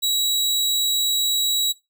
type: tone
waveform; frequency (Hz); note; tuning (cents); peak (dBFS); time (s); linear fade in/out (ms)
sawtooth; 3884; B7; -30; -15; 0.02-1.73; 20
effects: noise-tail reverb RT60 0.2 s tail -19 dB re dry